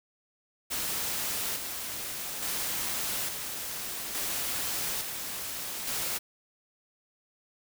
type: noise with tremolo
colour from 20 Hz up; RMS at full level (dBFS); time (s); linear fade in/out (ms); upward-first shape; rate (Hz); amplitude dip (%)
white; -32; 0.7-6.19; 20; square; 0.58; 40
effects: none